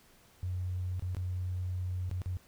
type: tone with dropouts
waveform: triangle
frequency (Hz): 91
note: F#2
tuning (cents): -28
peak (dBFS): -28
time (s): 0.43-2.37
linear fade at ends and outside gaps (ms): 0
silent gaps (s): 0.995-1.023 / 1.148-1.168 / 2.095-2.113 / 2.218-2.259
effects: tanh soft clip ceiling -30 dBFS + pink hiss -62 dBFS RMS until 2.47 s